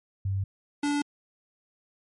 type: tone pair in turn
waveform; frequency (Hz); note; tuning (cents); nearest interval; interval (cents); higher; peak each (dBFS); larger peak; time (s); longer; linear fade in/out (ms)
sine / square; 97.1 / 289.6; G2 / D4; -16 / -24; octave + perfect fifth; 1892; second; -25; neither; 0.25-0.44 / 0.83-1.02; neither; 5
effects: MP3 48 kbps